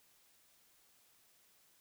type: silence
effects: white hiss -69 dBFS RMS until 1.8 s